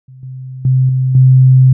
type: tone with level steps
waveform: sine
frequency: 130 Hz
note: C3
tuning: 11 cents flat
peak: -33 / -24 / -7 / -10 / -3 dBFS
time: 0.08-1.73 s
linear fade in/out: 5 ms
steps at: 0.23 / 0.65 / 0.89 / 1.15 s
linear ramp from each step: 2 ms
effects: none